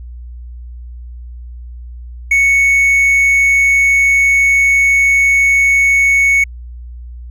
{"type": "tone", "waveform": "triangle", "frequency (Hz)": 2217, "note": "C#7", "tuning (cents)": 0, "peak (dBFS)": -6, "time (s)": [2.31, 6.44], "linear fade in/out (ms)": 5, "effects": ["added 60 Hz sine -27 dBFS peak until 7.3 s"]}